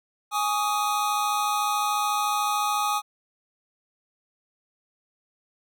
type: chord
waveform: square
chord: Ab suspended fourth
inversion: none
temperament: equal with one note detuned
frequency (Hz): 830.6 / 1130.7 / 1244.5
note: Ab5 / Db6 / Eb6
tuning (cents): 0 / +34 / 0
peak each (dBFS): -27 / -32 / -27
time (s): 0.31-3.02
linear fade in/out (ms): 50
effects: none